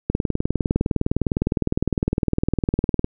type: click train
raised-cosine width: 3 ms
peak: -6 dBFS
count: 59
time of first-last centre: 0.1-3.044 s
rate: 19.7 Hz
effects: none